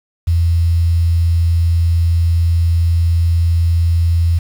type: tone with quantisation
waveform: sine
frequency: 84.3 Hz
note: E2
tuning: 39 cents sharp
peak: -10 dBFS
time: 0.27-4.39 s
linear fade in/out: 10 ms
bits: 6
effects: none